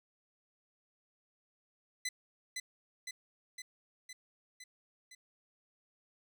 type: tone with echo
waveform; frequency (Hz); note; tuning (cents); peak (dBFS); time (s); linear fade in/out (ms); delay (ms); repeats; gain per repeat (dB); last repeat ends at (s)
15% pulse; 2015; B6; +34; -28; 2.05-2.09; 5; 510; 6; -3; 5.15
effects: none